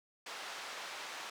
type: band-pass noise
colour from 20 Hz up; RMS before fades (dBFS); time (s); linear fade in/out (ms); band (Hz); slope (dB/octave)
pink; -45; 0.26-1.3; 5; 770 to 5400; 12
effects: none